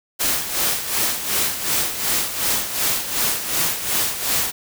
white noise with tremolo, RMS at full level -19 dBFS, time 0.19-4.52 s, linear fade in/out 20 ms, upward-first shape sine, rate 2.7 Hz, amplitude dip 65%, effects none

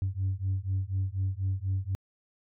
sine beating tone pair, 93.7 / 97.8 Hz, F#2 / G2, +22 / -4 cents, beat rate 4.1 Hz, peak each -29 dBFS, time 0.02-1.95 s, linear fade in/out 0 ms, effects tanh soft clip ceiling -23 dBFS

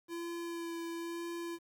square tone with vibrato, 338 Hz, E4, 43 cents sharp, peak -39 dBFS, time 0.08-1.59 s, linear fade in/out 50 ms, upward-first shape sine, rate 1 Hz, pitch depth 15 cents each way, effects 11-bit

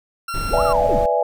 40% pulse tone, 1369 Hz, F6, 35 cents flat, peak -24 dBFS, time 0.28-0.73 s, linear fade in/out 5 ms
brown noise, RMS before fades -25 dBFS, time 0.34-1.06 s, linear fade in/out 2 ms
sine linear two-way sweep, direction up then down, 65.41 to 1396.9 to 65.41 Hz, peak -22 dBFS, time 0.48-1 s, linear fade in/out 50 ms, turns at 0.63 s
sine chord, E dominant seventh, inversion second, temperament equal, 493.9 / 587.3 / 659.3 / 830.6 Hz, B4 / D5 / E5 / G#5, 0 / 0 / 0 / 0 cents, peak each -21 dBFS, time 0.53-1.23 s, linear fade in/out 5 ms
effects none

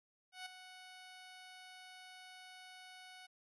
10% pulse tone with ADSR envelope, 740 Hz, F#5, in tune, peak -35 dBFS, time 0.32-3.27 s, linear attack 140 ms, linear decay 7 ms, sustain -10 dB, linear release 15 ms, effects resampled to 24000 Hz

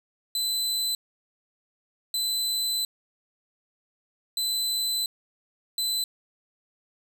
sawtooth tone bursts at uneven times, 4024 Hz, B7, 32 cents sharp, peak -22 dBFS, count 4, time 0.35-0.95 / 2.14-2.85 / 4.37-5.06 / 5.78-6.04 s, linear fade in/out 2 ms, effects none

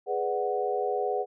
sine chord, G# half-diminished seventh, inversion none, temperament equal, 415.3 / 493.9 / 587.3 / 740 Hz, G#4 / B4 / D5 / F#5, 0 / 0 / 0 / 0 cents, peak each -30 / -31 / -36 / -30 dBFS, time 0.06-1.26 s, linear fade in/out 50 ms, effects none

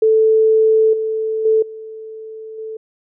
sine tone with level steps, 439.8 Hz, A4, 1 cent flat, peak -9 / -17 / -10 / -29 / -25 dBFS, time 0.02-2.77 s, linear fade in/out 5 ms, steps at 0.93 / 1.45 / 1.62 / 2.58 s, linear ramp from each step 5 ms, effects none

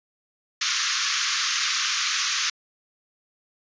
white band-pass noise, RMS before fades -25 dBFS, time 0.61-2.5 s, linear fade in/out 5 ms, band 1100 to 6700 Hz, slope 96 dB/octave, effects resampled to 16000 Hz

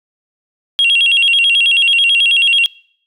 sine tone with vibrato, 3000 Hz, F#7, 23 cents sharp, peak -7 dBFS, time 0.79-2.66 s, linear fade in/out 0 ms, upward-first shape square, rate 9.2 Hz, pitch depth 150 cents each way, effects noise-tail reverb RT60 0.6 s tail -25 dB re dry + tanh soft clip ceiling -5 dBFS

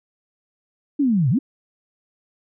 sine linear two-way sweep, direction down then up, 300 to 113.9 to 300 Hz, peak -15 dBFS, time 0.99-1.39 s, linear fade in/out 10 ms, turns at 1.3 s, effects none

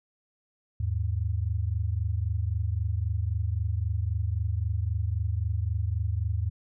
sine tone pair together, 80.04 / 103.83 Hz, D#2 / G#2, +50 / 0 cents, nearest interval perfect fourth, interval 450 cents, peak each -28 dBFS, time 0.8-6.5 s, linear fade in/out 5 ms, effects none

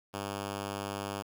5% pulse tone, 100 Hz, G2, 35 cents sharp, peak -24 dBFS, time 0.13-1.23 s, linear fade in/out 20 ms, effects 10-bit

